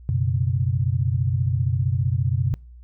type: chord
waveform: sine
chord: F# suspended fourth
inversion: none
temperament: equal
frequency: 92.5 / 123.47 / 138.59 Hz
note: F#2 / B2 / C#3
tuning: 0 / 0 / 0 cents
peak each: -23 / -22 / -26 dBFS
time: 0.09-2.54 s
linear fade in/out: 0 ms
effects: noise-tail reverb RT60 0.4 s tail -26 dB re dry + added 60 Hz sine -41 dBFS peak until 2.83 s